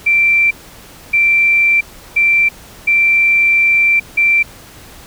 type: tone bursts at uneven times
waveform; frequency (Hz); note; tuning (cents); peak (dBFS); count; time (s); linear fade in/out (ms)
sine; 2349; D7; 0; -8; 5; 0.06-0.51 / 1.13-1.81 / 2.16-2.49 / 2.87-4 / 4.17-4.43; 10
effects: pink hiss -38 dBFS RMS until 5.06 s